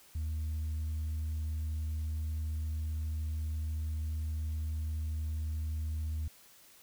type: tone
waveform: sine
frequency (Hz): 78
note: D#2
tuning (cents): +5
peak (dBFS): -30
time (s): 0.15-6.28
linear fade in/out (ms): 5
effects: tanh soft clip ceiling -31 dBFS + white hiss -59 dBFS RMS until 6.82 s